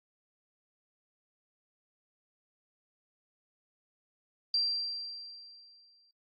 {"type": "tone with exponential decay", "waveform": "sine", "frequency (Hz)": 4719, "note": "D8", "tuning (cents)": 7, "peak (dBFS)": -25, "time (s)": [4.54, 6.11], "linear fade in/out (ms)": 2, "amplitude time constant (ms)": 340, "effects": ["noise-tail reverb RT60 0.1 s tail -17 dB re dry", "AAC 32 kbps"]}